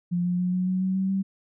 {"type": "tone with pitch steps", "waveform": "sine", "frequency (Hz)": [175.5, 177.95, 180.43, 182.95, 185.51, 188.1, 190.72, 193.38], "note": ["F3", "F3", "F#3", "F#3", "F#3", "F#3", "G3", "G3"], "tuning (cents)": [9, 33, -43, -19, 5, 29, -47, -23], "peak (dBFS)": -22, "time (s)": [0.11, 1.23], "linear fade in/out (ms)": 20, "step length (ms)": 140, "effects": []}